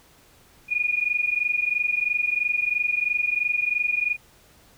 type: tone pair together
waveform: sine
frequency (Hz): 2435 / 2458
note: D#7 / D#7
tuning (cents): -38 / -22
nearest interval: unison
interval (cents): 16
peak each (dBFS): -24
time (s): 0.68-4.17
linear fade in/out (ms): 50
effects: pink hiss -55 dBFS RMS until 4.77 s